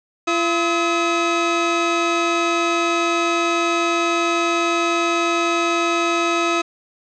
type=tone pair together; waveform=25% pulse; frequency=340 / 1281.8 Hz; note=F4 / E6; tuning=-46 / -49 cents; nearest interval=octave + major seventh; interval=2297 cents; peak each=-16 dBFS; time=0.27-6.62 s; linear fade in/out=10 ms; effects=resampled to 16000 Hz + 7-bit